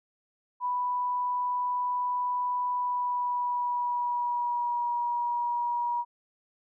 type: tone with pitch glide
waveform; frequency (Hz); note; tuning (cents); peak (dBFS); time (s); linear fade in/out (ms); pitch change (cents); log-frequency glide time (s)
sine; 988 to 958.2; B5 to A#5; 0 to +47; -26; 0.6-6.05; 50; -53; 2.73-4.89
effects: none